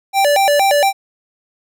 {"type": "tone with vibrato", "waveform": "square", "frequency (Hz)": 675, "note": "E5", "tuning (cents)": 41, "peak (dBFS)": -11, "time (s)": [0.13, 0.93], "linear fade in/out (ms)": 50, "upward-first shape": "square", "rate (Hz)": 4.3, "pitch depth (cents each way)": 260, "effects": []}